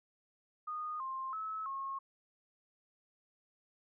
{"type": "tone with pitch steps", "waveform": "sine", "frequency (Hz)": [1232, 1056, 1296, 1085], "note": ["D#6", "C6", "E6", "C#6"], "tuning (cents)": [-17, 16, -30, -37], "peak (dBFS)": -37, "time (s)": [0.67, 1.99], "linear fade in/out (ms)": 10, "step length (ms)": 330, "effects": []}